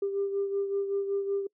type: beating tone pair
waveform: sine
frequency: 396.6 / 401.9 Hz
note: G4 / G4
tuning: +20 / +43 cents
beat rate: 5.3 Hz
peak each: -27 / -35 dBFS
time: 0.02-1.47 s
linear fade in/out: 5 ms
effects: noise-tail reverb RT60 0.1 s tail -25 dB re dry + tanh soft clip ceiling -21 dBFS